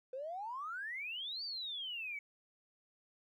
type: exponential two-way sweep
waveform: triangle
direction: up then down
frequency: 501 to 4699 to 2225 Hz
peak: -36 dBFS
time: 0.13-2.19 s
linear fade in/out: 5 ms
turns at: 1.44 s
effects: tanh soft clip ceiling -38 dBFS